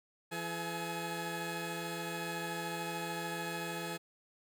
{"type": "tone cluster", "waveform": "15% pulse", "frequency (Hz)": [168.7, 428.3, 843], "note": ["E3", "A4", "G#5"], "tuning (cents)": [40, -47, 26], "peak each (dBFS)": [-34, -37, -35], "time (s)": [0.31, 3.98], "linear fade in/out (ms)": 20, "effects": []}